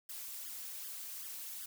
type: noise with flanger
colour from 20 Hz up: blue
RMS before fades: -45 dBFS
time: 0.09-1.66 s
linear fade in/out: 5 ms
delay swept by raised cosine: 0.59 to 4.49 ms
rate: 2.6 Hz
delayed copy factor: +0.9
effects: none